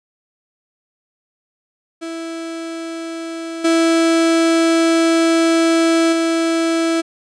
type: tone with level steps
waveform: 35% pulse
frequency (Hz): 329.6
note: E4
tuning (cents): 0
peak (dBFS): -23 / -10 / -13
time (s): 2.01-7.02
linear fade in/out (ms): 20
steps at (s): 3.64 / 6.12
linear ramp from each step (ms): 10
effects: resampled to 22050 Hz